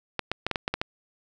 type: clicks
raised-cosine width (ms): 0.3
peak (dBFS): -10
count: 8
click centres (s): 0.193 / 0.316 / 0.466 / 0.513 / 0.558 / 0.679 / 0.74 / 0.815
effects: none